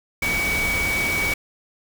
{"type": "tone in noise", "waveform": "sine", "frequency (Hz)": 2263, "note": "C#7", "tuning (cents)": 35, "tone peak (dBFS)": -21, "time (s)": [0.22, 1.34], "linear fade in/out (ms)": 5, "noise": "pink", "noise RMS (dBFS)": -27, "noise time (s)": [0.22, 1.34], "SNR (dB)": 3, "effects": []}